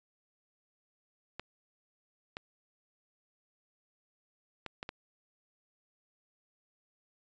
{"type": "clicks", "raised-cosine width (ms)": 0.3, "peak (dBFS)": -23, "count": 5, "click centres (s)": [1.396, 2.369, 4.663, 4.829, 4.891], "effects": ["resampled to 16000 Hz"]}